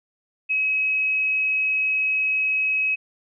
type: tone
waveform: sine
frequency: 2554 Hz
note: D#7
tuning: 45 cents sharp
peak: -19 dBFS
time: 0.49-2.96 s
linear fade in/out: 20 ms
effects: none